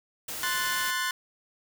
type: noise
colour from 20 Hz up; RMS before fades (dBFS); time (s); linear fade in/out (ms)
white; -36; 0.28-0.91; 5
type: chord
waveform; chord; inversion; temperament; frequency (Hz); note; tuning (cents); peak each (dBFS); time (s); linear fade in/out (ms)
sawtooth; F# diminished; second; equal; 1046.5 / 1480 / 1760; C6 / F#6 / A6; 0 / 0 / 0; -28; 0.43-1.11; 2
effects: none